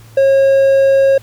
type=tone; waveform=triangle; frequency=543 Hz; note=C#5; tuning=36 cents flat; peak=-5 dBFS; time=0.17-1.18 s; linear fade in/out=5 ms; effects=added 112 Hz sine -37 dBFS peak until 1.22 s + pink hiss -45 dBFS RMS until 1.22 s